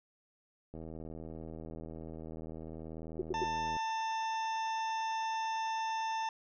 click train, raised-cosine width 2 ms, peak -32 dBFS, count 244, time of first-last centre 0.74-3.766 s, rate 80.3 Hz
sine tone bursts, 370 Hz, F#4, in tune, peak -30 dBFS, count 3, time 3.19-3.44 s, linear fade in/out 5 ms, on 26 ms, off 86 ms
harmonic tone, 891 Hz, A5, 22 cents sharp, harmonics 1 / 2 / 3 / 4 / 6 / 7, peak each -33 / -45 / -47 / -49 / -51 / -54 dBFS, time 3.34-6.29 s, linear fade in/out 2 ms
effects none

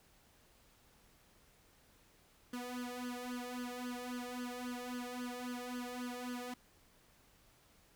sawtooth tone with flanger, 246.9 Hz, B3, in tune, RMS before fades -43 dBFS, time 2.53-6.54 s, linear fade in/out 5 ms, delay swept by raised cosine 0.63 to 1.73 ms, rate 3.7 Hz, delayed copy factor +0.95, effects pink hiss -67 dBFS RMS until 7.95 s

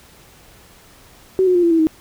sine tone with pitch steps, 377.2 / 364.1 / 351.5 / 339.4 / 327.6 / 316.3 Hz, F#4 / F#4 / F4 / F4 / E4 / D#4, +33 / -28 / +11 / -49 / -11 / +29 cents, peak -11 dBFS, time 1.39-1.87 s, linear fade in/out 0 ms, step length 80 ms, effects pink hiss -47 dBFS RMS until 2 s

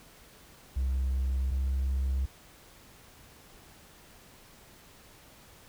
triangle tone pair in turn, 65.41 / 66.4 Hz, C2 / C2, 0 / +26 cents, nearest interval unison, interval 26 cents, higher second, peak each -23 dBFS, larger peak neither, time 0.76-1.51 / 1.51-2.26 s, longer neither, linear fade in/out 10 ms, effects tanh soft clip ceiling -22 dBFS + pink hiss -55 dBFS RMS until 5.68 s

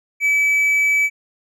triangle tone, 2296 Hz, D7, 40 cents flat, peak -12 dBFS, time 0.2-1.1 s, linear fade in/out 50 ms, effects none

